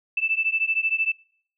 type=beating tone pair; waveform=sine; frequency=2637 / 2650 Hz; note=E7 / E7; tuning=0 / +9 cents; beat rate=13 Hz; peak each=-24 / -24 dBFS; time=0.17-1.12 s; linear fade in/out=5 ms; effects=noise-tail reverb RT60 0.7 s tail -26 dB re dry